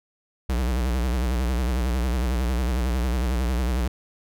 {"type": "tone with vibrato", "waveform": "square", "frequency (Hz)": 61.8, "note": "B1", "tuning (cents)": 2, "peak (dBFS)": -22, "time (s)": [0.49, 3.88], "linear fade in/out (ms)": 5, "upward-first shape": "sine", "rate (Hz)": 11, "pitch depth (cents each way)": 130, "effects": []}